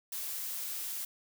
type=noise; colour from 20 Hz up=blue; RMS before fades=-38 dBFS; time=0.12-1.05 s; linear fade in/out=5 ms; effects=none